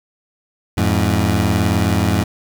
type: beating tone pair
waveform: 20% pulse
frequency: 87.4 / 106.4 Hz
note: F2 / G#2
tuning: +2 / +42 cents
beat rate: 19 Hz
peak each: -12 dBFS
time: 0.77-2.24 s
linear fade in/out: 10 ms
effects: 8-bit